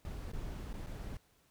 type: noise with dropouts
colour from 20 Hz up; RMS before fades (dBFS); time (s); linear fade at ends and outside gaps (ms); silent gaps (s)
brown; -42; 0.05-1.17; 1; 0.318-0.334 / 0.73-0.739 / 0.863-0.869
effects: pink hiss -70 dBFS RMS until 1.5 s